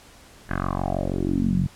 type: tone with low-pass filter sweep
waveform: 10% pulse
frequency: 46.24 Hz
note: F#1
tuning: in tune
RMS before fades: -24 dBFS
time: 0.49-1.67 s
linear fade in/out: 10 ms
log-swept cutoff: 1700 to 150 Hz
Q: 4.7
effects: pink hiss -49 dBFS RMS until 1.75 s + low-pass 11000 Hz 12 dB/octave